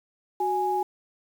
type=tone pair together; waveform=sine; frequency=370 / 830.6 Hz; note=F#4 / G#5; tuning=0 / 0 cents; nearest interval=octave + major second; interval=1400 cents; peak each=-28 / -24 dBFS; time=0.4-0.83 s; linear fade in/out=5 ms; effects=8-bit